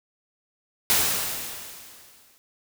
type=noise with exponential decay; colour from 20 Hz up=white; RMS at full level=-19 dBFS; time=0.9-2.38 s; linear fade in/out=0 ms; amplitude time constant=320 ms; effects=none